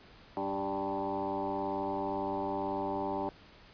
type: tone with frequency modulation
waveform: sine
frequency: 587.3 Hz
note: D5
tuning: in tune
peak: -31 dBFS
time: 0.37-3.29 s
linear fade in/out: 0 ms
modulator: 97.9 Hz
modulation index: 3.7
effects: pink hiss -56 dBFS RMS until 3.73 s + resampled to 11025 Hz